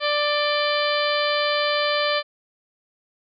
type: harmonic tone with a mistuned harmonic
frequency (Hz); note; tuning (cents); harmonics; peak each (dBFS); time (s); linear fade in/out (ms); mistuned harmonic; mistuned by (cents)
589; D5; +5; 1 / 2 / 3 / 4 / 5 / 6 / 7 / 8; -23 / -26 / -28 / -29 / -30 / -31 / -31 / -32; 0-2.23; 50; 5; +49
effects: none